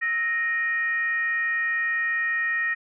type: tone with frequency modulation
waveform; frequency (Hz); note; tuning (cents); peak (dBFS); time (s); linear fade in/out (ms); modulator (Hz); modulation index
sine; 1864.7; A#6; 0; -22; 0.01-2.75; 20; 556; 0.4
effects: none